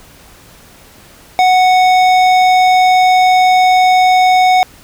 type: tone with hard clipping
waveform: sine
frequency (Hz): 739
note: F#5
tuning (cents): -2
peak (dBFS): -8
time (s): 1.39-4.63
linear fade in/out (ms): 0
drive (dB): 13
effects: pink hiss -41 dBFS RMS until 4.83 s